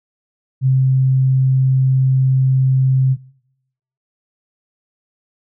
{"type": "tone", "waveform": "sine", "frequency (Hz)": 131.6, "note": "C3", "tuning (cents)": 10, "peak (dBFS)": -10, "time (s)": [0.61, 3.17], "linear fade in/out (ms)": 50, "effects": ["noise-tail reverb RT60 0.9 s tail -25 dB re dry"]}